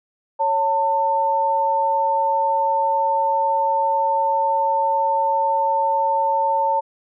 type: tone pair together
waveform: sine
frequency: 554.4 / 897 Hz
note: C#5 / A5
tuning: 0 / +33 cents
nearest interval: minor sixth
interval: 833 cents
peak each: -23 / -17 dBFS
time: 0.39-6.81 s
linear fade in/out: 20 ms
effects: none